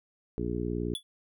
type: harmonic tone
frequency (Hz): 59.5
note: A#1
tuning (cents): +36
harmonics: 1 / 2 / 3 / 4 / 5 / 6 / 7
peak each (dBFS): -37 / -37 / -37 / -37 / -37 / -37 / -37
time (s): 0.38-0.94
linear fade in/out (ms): 0
type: tone with exponential decay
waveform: square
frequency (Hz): 3434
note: A7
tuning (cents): -43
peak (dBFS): -29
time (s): 0.95-1.03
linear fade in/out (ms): 1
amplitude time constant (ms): 17
effects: none